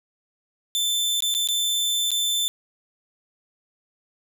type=tone with dropouts; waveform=sawtooth; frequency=3539 Hz; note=A7; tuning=9 cents sharp; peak=-18 dBFS; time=0.75-2.48 s; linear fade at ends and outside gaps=0 ms; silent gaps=1.205-1.223 / 1.341-1.349 / 1.474-1.487 / 2.106-2.116 s; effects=none